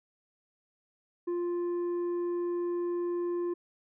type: tone with tanh clipping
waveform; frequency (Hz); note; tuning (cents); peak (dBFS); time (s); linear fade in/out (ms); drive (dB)
sine; 349.2; F4; 0; -30; 1.27-3.54; 10; 5
effects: none